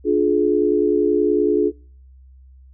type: chord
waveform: sine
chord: D diminished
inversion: none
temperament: just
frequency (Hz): 293.7 / 352.4 / 422.9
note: D4 / F4 / Ab4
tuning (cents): 0 / +16 / +31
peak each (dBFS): -20 / -19 / -17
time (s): 0.04-1.72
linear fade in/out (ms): 50
effects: noise-tail reverb RT60 0.5 s tail -26 dB re dry + added 65 Hz sine -43 dBFS peak until 2.73 s